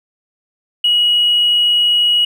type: tone with tanh clipping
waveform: triangle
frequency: 2907 Hz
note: F#7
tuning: 31 cents flat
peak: -10 dBFS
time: 0.84-2.25 s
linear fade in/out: 5 ms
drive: 4 dB
effects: none